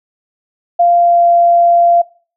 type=tone with pitch glide; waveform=sine; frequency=694 to 689.6 Hz; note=F5 to F5; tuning=-11 to -22 cents; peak=-6 dBFS; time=0.79-2.02 s; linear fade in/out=10 ms; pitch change=-11 cents; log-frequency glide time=0.95-1.26 s; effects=noise-tail reverb RT60 0.4 s tail -21 dB re dry